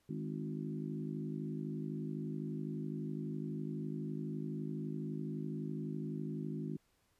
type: harmonic tone with a mistuned harmonic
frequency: 51.91 Hz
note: G#1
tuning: in tune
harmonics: 3 / 4 / 5 / 6 / 7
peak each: -41 / -43 / -45 / -47 / -48 dBFS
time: 0.09-6.77 s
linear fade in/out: 5 ms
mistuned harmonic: 5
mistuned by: +26 cents
effects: pink hiss -75 dBFS RMS until 7.19 s + resampled to 32000 Hz